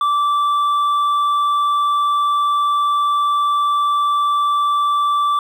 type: tone with hard clipping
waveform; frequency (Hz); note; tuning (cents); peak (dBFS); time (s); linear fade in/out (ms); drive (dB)
sine; 1165; D6; -14; -15; 0.01-5.39; 2; 4
effects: none